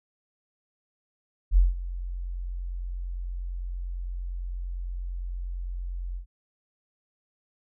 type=tone with ADSR envelope; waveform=sine; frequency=44.39 Hz; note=F1; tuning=29 cents sharp; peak=-13 dBFS; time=1.51-6.26 s; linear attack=58 ms; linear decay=170 ms; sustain=-17 dB; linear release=100 ms; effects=none